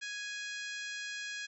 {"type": "harmonic tone", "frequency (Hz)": 830.6, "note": "G#5", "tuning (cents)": 0, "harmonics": [2, 3, 4, 5, 6, 7, 8, 9], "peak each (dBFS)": [-41, -45, -47, -49, -51, -52, -53, -54], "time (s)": [0.01, 1.47], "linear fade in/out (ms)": 20, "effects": []}